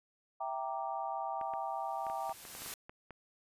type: chord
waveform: sine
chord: E half-diminished seventh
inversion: none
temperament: equal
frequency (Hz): 659.3 / 784 / 932.3 / 1174.7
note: E5 / G5 / Bb5 / D6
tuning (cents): 0 / 0 / 0 / 0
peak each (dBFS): -42 / -38 / -41 / -44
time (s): 0.4-2.33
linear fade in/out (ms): 10
type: noise with exponential growth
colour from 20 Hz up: white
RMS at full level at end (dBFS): -41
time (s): 1.4-2.74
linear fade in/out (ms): 2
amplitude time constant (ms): 290
type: clicks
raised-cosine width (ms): 0.5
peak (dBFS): -33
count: 11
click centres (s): 1.413 / 1.537 / 2.067 / 2.099 / 2.295 / 2.452 / 2.551 / 2.62 / 2.662 / 2.895 / 3.107
effects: resampled to 32000 Hz